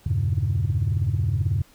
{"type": "chord", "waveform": "sine", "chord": "E diminished seventh", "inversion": "none", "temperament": "equal", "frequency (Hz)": [82.41, 98, 116.54, 138.59], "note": ["E2", "G2", "Bb2", "Db3"], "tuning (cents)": [0, 0, 0, 0], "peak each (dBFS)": [-26, -22, -26, -26], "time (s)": [0.06, 1.62], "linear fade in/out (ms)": 5, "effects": ["tanh soft clip ceiling -14 dBFS", "pink hiss -55 dBFS RMS until 1.74 s"]}